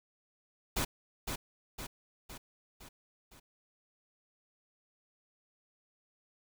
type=noise with echo; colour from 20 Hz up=pink; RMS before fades=-32 dBFS; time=0.76-0.85 s; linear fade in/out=10 ms; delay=510 ms; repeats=5; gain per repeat=-5 dB; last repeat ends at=3.4 s; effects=none